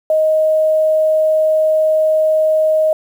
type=tone; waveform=sine; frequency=626 Hz; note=D#5; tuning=10 cents sharp; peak=-10 dBFS; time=0.1-2.93 s; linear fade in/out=2 ms; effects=7-bit